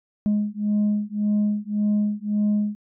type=beating tone pair; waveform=sine; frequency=207.7 / 209.5 Hz; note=G#3 / G#3; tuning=0 / +15 cents; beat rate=1.8 Hz; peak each=-21 dBFS; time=0.26-2.75 s; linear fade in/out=0 ms; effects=tanh soft clip ceiling -16 dBFS